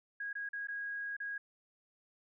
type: tone with dropouts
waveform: sine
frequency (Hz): 1644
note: G#6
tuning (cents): -18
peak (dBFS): -37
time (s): 0.2-1.38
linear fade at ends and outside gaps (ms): 5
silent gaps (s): 0.33-0.352 / 0.49-0.531 / 0.672-0.684 / 1.167-1.201
effects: none